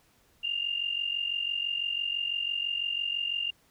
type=tone pair together; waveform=sine; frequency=2794 / 2840 Hz; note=F7 / F7; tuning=0 / +28 cents; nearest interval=unison; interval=28 cents; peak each=-30 / -33 dBFS; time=0.43-3.51 s; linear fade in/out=10 ms; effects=pink hiss -65 dBFS RMS until 3.7 s